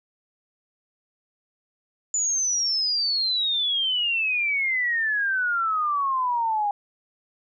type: exponential sweep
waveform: sine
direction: down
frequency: 7040 to 807 Hz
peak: -21 dBFS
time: 2.14-6.71 s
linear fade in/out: 2 ms
effects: none